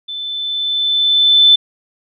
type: tone with level ramp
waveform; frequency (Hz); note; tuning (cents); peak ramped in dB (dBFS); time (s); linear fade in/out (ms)
sine; 3522; A7; +1; -23 to -4; 0.08-1.56; 10
effects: none